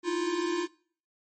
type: tone cluster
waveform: square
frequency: 313.9 / 330.1 / 349.6 Hz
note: D#4 / E4 / F4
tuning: +15 / +2 / +2 cents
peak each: -36 / -37 / -29 dBFS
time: 0.03-0.68 s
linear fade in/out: 50 ms
effects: noise-tail reverb RT60 0.5 s tail -22 dB re dry + MP3 32 kbps